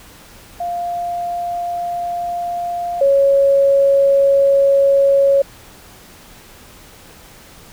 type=tone pair in turn; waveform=sine; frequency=698.5 / 553.4 Hz; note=F5 / C#5; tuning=0 / -3 cents; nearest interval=major third; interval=403 cents; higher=first; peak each=-19 / -9 dBFS; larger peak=second; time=0.6-3.01 / 3.01-5.42 s; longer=neither; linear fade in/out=5 ms; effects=pink hiss -42 dBFS RMS until 7.72 s